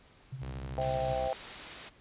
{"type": "tone with tremolo", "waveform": "sine", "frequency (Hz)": 131.6, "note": "C3", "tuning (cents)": 10, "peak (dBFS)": -35, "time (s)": [0.32, 1.14], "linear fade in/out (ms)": 10, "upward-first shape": "sine", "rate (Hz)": 13, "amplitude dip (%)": 65}
{"type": "tone with pitch glide", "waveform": "sawtooth", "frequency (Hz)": [65.41, 62.96], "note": ["C2", "B1"], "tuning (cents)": [0, 34], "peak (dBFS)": -35, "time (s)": [0.41, 1.29], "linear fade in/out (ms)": 20, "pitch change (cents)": -66, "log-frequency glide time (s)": [0.71, 1.02]}
{"type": "chord", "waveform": "sine", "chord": "C major", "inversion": "none", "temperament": "just", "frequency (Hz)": [523.3, 654.1, 784.9], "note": ["C5", "E5", "G5"], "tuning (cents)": [0, -14, 2], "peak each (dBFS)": -34, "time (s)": [0.78, 1.33], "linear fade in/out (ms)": 0}
{"type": "noise", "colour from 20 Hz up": "white", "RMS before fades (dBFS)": -42, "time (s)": [0.8, 1.9], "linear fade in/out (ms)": 20}
{"effects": ["pink hiss -60 dBFS RMS until 2 s", "resampled to 8000 Hz"]}